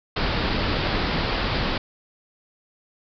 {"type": "low-pass noise", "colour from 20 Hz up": "pink", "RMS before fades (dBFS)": -24, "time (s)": [0.16, 1.78], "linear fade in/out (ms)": 5, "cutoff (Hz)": 5000, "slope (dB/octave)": 96, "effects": []}